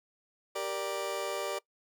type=chord; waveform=30% pulse; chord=G minor; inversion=none; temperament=just; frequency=392 / 470.4 / 588 Hz; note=G4 / Bb4 / D5; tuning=0 / +16 / +2 cents; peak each=-36 / -36 / -33 dBFS; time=0.55-1.59 s; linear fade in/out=10 ms; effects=noise-tail reverb RT60 0.1 s tail -21 dB re dry